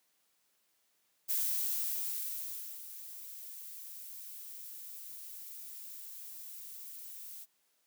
violet noise with ADSR envelope, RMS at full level -32 dBFS, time 1.28-7.46 s, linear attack 26 ms, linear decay 1500 ms, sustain -15 dB, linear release 37 ms, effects white hiss -75 dBFS RMS until 7.86 s + high-pass 150 Hz 12 dB/octave

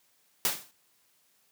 white noise with exponential decay, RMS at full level -23 dBFS, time 0.45-0.71 s, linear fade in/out 1 ms, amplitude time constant 55 ms, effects white hiss -68 dBFS RMS until 1.51 s + high-pass 100 Hz 12 dB/octave

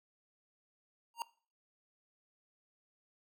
square tone with exponential growth, 932.3 Hz, A#5, in tune, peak -32 dBFS, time 1.14-1.22 s, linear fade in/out 1 ms, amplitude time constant 16 ms, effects noise-tail reverb RT60 0.4 s tail -20 dB re dry

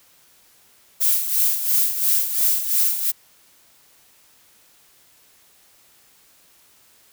violet noise with tremolo, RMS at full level -17 dBFS, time 1-3.12 s, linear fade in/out 20 ms, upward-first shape sine, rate 2.9 Hz, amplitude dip 65%, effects white hiss -55 dBFS RMS until 7.12 s

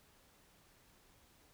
silence, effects pink hiss -67 dBFS RMS until 1.53 s

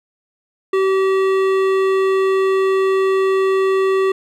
triangle tone with hard clipping, 383.6 Hz, G4, 37 cents flat, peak -15 dBFS, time 0.73-4.12 s, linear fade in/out 5 ms, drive 17 dB, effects none

